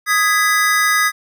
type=chord; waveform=square; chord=G# minor; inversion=second; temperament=just; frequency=1245.9 / 1661.2 / 1993.5 Hz; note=D#6 / G#6 / B6; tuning=+2 / 0 / +16 cents; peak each=-18 dBFS; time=0.06-1.12 s; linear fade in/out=50 ms; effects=none